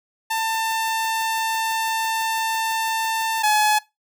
sawtooth tone pair in turn, 894 / 848.9 Hz, A5 / G#5, +27 / +38 cents, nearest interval minor second, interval 89 cents, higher first, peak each -17 / -12 dBFS, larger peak second, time 0.3-3.43 / 3.43-3.79 s, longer first, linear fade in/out 10 ms, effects noise-tail reverb RT60 0.2 s tail -20 dB re dry

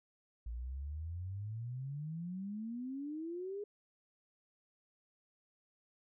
sine exponential sweep, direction up, 55.7 to 418.7 Hz, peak -39 dBFS, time 0.46-3.64 s, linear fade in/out 5 ms, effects none

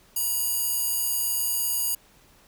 square tone with high-pass filter, 959 Hz, A#5, 49 cents sharp, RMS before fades -26 dBFS, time 0.16-1.95 s, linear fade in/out 5 ms, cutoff 11000 Hz, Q 0.53, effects pink hiss -57 dBFS RMS until 2.47 s

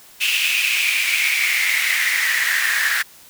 pink noise with high-pass filter sweep, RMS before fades -19 dBFS, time 0.2-3.03 s, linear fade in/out 20 ms, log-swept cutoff 2700 to 1700 Hz, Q 7.8, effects white hiss -46 dBFS RMS until 3.29 s

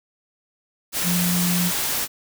sine tone in noise, 176.7 Hz, F3, 21 cents sharp, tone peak -20 dBFS, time 1.03-1.72 s, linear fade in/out 50 ms, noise white, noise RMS -24 dBFS, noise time 0.92-2.08 s, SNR +1 dB, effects none

